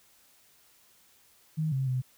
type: tone with pitch steps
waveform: sine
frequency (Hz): 156.8 / 133.5 / 128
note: D#3 / C3 / C3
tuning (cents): +14 / +35 / -38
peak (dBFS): -26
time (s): 1.57-2.02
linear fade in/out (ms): 20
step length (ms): 150
effects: white hiss -62 dBFS RMS until 2.17 s